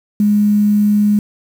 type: tone with quantisation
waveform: sine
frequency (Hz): 207.7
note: G#3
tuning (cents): 0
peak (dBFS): -9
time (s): 0.2-1.19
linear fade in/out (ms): 2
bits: 6
effects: none